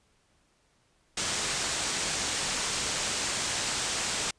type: low-pass noise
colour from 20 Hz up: white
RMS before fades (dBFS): -31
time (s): 1.17-4.31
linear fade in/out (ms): 5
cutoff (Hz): 8700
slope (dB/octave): 48
effects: pink hiss -68 dBFS RMS until 4.38 s + resampled to 22050 Hz